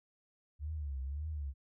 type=tone with vibrato; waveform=sine; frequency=71.8 Hz; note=D2; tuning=39 cents flat; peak=-36 dBFS; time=0.59-1.54 s; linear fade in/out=50 ms; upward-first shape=triangle; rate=1.8 Hz; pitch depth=180 cents each way; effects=none